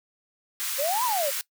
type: high-pass noise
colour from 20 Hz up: white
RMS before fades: -30 dBFS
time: 0.6-1.41 s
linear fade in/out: 0 ms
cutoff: 1100 Hz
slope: 24 dB/octave
type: exponential two-way sweep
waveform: sine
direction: up then down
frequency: 527 to 1036 to 527 Hz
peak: -24 dBFS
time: 0.78-1.31 s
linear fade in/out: 20 ms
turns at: 1.04 s
effects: noise-tail reverb RT60 0.1 s tail -20 dB re dry